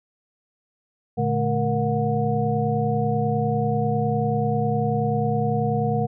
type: tone cluster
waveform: sine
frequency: 115.4 / 145.5 / 214.1 / 469.2 / 727 Hz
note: A#2 / D3 / A3 / A#4 / F#5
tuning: -17 / -16 / -47 / +11 / -31 cents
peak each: -26 dBFS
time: 1.17-6.07 s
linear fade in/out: 20 ms
effects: none